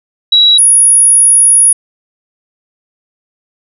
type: tone pair in turn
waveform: sine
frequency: 3888 / 10380 Hz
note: B7 / E9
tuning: -28 / -28 cents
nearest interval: octave + perfect fourth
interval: 1700 cents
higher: second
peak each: -3 dBFS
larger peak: neither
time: 0.32-0.58 / 0.58-1.73 s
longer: second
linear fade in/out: 5 ms
effects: none